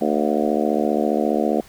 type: harmonic tone with a mistuned harmonic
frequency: 74.9 Hz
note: D2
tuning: 35 cents sharp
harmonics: 3 / 4 / 5 / 6 / 7 / 8 / 9 / 10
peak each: -23 / -24 / -25 / -26 / -26 / -27 / -28 / -28 dBFS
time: 0.01-1.61 s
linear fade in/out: 5 ms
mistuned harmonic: 10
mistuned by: -51 cents
effects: pink hiss -47 dBFS RMS until 1.68 s